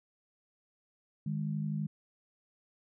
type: tone pair together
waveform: sine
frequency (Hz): 154.1 / 206.1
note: D#3 / G#3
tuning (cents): -16 / -13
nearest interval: perfect fourth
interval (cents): 503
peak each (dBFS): -33 / -36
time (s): 1.26-1.87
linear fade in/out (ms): 5
effects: none